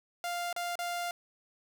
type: tone with dropouts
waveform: sawtooth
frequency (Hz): 698.5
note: F5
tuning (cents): 0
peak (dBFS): -29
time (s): 0.24-1.11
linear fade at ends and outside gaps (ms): 1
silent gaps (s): 0.528-0.563 / 0.755-0.79
effects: none